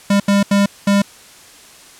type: tone bursts at uneven times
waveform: square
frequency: 200.5 Hz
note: G3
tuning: 39 cents sharp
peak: -11 dBFS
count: 4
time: 0.1-0.2 / 0.28-0.43 / 0.51-0.66 / 0.87-1.02 s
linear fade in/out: 5 ms
effects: white hiss -42 dBFS RMS until 1.99 s + low-pass 10000 Hz 12 dB/octave